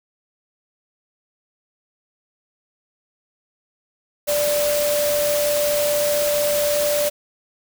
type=tone in noise; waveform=sine; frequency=587.3 Hz; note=D5; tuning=in tune; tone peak=-18 dBFS; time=4.27-7.1 s; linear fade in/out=20 ms; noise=white; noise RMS=-25 dBFS; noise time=4.27-7.1 s; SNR=+4 dB; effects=none